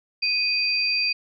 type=tone pair together; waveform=sine; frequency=2487 / 4695 Hz; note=D#7 / D8; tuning=-1 / -1 cents; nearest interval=major seventh; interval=1100 cents; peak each=-23 dBFS; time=0.22-1.13 s; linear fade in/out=10 ms; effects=none